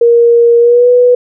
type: tone with pitch glide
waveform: sine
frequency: 470.3 to 492 Hz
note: A#4 to B4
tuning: +15 to -7 cents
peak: -3 dBFS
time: 0.01-1.15 s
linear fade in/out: 5 ms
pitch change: +78 cents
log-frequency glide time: 0.59-0.89 s
effects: none